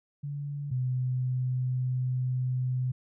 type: tone pair in turn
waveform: sine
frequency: 143.5 / 127.29 Hz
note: D3 / C3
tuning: -40 / -47 cents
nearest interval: major second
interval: 207 cents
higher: first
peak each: -32 / -26 dBFS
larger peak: second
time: 0.23-0.71 / 0.71-2.92 s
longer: second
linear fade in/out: 10 ms
effects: none